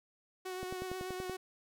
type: tone with vibrato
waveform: sawtooth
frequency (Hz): 370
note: F#4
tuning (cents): 0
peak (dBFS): -35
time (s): 0.45-1.37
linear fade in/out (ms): 10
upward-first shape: triangle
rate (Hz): 8.2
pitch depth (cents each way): 25
type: click train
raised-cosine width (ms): 2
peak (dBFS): -28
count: 8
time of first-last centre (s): 0.63-1.297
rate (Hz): 10.5
effects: none